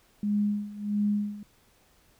sine tone with tremolo, 206.7 Hz, G#3, 8 cents flat, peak -22 dBFS, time 0.23-1.43 s, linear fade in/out 2 ms, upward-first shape sine, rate 1.5 Hz, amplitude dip 85%, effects pink hiss -63 dBFS RMS until 2.19 s

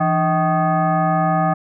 sine tone with frequency modulation, 301.1 Hz, D4, 43 cents sharp, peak -14 dBFS, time 0-1.54 s, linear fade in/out 10 ms, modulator 468 Hz, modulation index 2, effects none

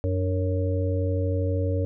harmonic tone with a mistuned harmonic, 92.1 Hz, F#2, 7 cents flat, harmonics 1 / 3 / 5 / 6, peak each -23 / -32 / -31 / -32 dBFS, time 0.04-1.85 s, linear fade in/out 0 ms, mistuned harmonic 3, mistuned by +82 cents, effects none

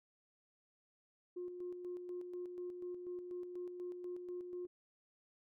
sine tone with tremolo, 357 Hz, F4, 38 cents sharp, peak -40 dBFS, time 1.36-4.67 s, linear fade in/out 10 ms, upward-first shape square, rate 4.1 Hz, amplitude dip 45%, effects tanh soft clip ceiling -36 dBFS

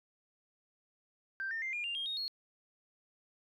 sine tone with pitch steps, 1568 / 1811.6 / 2093 / 2418 / 2794 / 3228 / 3729 / 4309 Hz, G6 / A#6 / C7 / D7 / F7 / G#7 / A#7 / C#8, 0 / -50 / 0 / +50 / 0 / -50 / 0 / -50 cents, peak -34 dBFS, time 1.4-2.28 s, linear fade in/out 0 ms, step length 110 ms, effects tanh soft clip ceiling -30 dBFS

